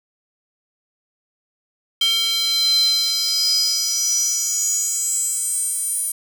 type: tone with high-pass filter sweep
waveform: square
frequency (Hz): 452.4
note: A4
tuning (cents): +48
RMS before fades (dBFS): -20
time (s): 2.01-6.12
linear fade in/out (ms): 5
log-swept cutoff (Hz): 3300 to 9900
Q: 9.7
effects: none